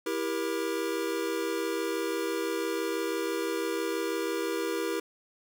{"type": "chord", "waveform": "square", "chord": "E diminished", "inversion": "none", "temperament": "just", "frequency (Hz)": [329.6, 395.6, 474.7], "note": ["E4", "G4", "Bb4"], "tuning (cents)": [0, 16, 31], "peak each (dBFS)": -34, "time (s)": [0.06, 5], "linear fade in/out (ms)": 5, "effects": []}